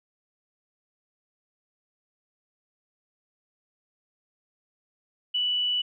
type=tone; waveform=sine; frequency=2961 Hz; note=F#7; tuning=1 cent sharp; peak=-23 dBFS; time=5.34-5.82 s; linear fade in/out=10 ms; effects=none